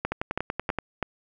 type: two click trains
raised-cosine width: 0.5 ms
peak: -12 / -11 dBFS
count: 8 / 4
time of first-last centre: 0.12-0.787 / 0.05-1.027 s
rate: 10.5 / 3.07 Hz
effects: none